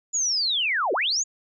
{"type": "linear two-way sweep", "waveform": "sine", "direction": "down then up", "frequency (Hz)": [6990, 329.6, 6990], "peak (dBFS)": -21, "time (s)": [0.13, 1.24], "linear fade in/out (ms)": 20, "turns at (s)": 0.93, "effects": []}